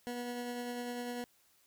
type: tone with tremolo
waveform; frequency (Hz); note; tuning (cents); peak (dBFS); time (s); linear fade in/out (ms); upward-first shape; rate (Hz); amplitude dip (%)
20% pulse; 242.9; B3; -29; -32; 0.07-1.24; 0; sine; 10; 25
effects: white hiss -69 dBFS RMS until 1.66 s